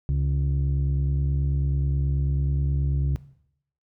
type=tone pair together; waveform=sine; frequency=69.3 / 138.59 Hz; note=C#2 / C#3; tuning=0 / 0 cents; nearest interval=octave; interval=1200 cents; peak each=-21 dBFS; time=0.09-3.16 s; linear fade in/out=0 ms; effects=noise-tail reverb RT60 0.7 s tail -18 dB re dry + tanh soft clip ceiling -18 dBFS